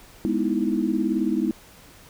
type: chord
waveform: sine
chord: E major seventh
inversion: first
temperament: equal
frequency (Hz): 207.7 / 246.9 / 311.1 / 329.6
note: G#3 / B3 / D#4 / E4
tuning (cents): 0 / 0 / 0 / 0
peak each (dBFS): -26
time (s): 0.25-1.51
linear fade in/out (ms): 0
effects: pink hiss -49 dBFS RMS until 2.09 s